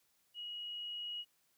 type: tone with level ramp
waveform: sine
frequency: 2900 Hz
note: F#7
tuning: 35 cents flat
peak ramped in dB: -42 to -39 dBFS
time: 0.34-1.25 s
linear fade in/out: 50 ms
effects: white hiss -75 dBFS RMS until 1.57 s